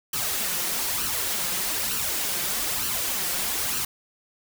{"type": "noise with flanger", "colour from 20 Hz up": "white", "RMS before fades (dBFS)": -27, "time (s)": [0.13, 3.85], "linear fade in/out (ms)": 5, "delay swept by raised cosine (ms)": [0.68, 5.78], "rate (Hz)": 1.1, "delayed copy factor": 0.6, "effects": []}